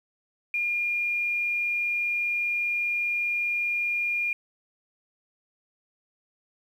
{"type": "tone with quantisation", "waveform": "sine", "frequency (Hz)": 2415, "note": "D7", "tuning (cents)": 48, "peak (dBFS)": -24, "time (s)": [0.54, 4.33], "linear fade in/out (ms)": 2, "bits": 9, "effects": []}